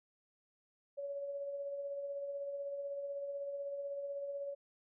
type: tone with tremolo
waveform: sine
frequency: 563 Hz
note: C#5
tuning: 27 cents sharp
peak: -37 dBFS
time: 0.97-4.55 s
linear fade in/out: 20 ms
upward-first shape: sine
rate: 16 Hz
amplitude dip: 35%
effects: none